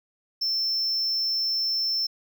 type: tone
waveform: triangle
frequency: 5340 Hz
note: E8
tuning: 22 cents sharp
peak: -22 dBFS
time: 0.41-2.07 s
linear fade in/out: 10 ms
effects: none